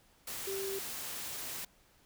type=tone in noise; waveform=sine; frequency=390 Hz; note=G4; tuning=9 cents flat; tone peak=-36 dBFS; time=0.47-0.79 s; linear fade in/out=5 ms; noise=white; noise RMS=-41 dBFS; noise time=0.27-1.65 s; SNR=+2 dB; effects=pink hiss -66 dBFS RMS until 2.05 s